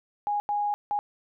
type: tone bursts at uneven times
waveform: sine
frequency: 825 Hz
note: G#5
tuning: 12 cents flat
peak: -24 dBFS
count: 3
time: 0.27-0.4 / 0.49-0.74 / 0.91-0.99 s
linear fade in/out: 0 ms
effects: none